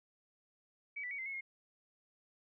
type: tone with pitch steps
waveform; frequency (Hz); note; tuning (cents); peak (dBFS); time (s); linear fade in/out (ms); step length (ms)
sine; 2276 / 1975 / 2243 / 2074 / 2187 / 2144; C#7 / B6 / C#7 / C7 / C#7 / C7; +45 / 0 / +20 / -16 / -24 / +42; -39; 0.96-1.41; 10; 75
effects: none